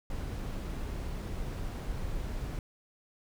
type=noise; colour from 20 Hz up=brown; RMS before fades=-36 dBFS; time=0.1-2.59 s; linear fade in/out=2 ms; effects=none